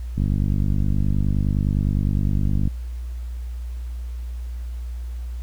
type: click train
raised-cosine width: 5 ms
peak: -10 dBFS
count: 125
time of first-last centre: 0.18-2.675 s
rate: 49.7 Hz
effects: added 60 Hz sine -27 dBFS peak until 5.42 s + pink hiss -53 dBFS RMS until 5.42 s